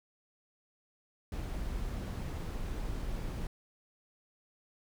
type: noise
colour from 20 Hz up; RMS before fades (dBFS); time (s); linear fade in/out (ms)
brown; -37; 1.32-3.47; 2
effects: none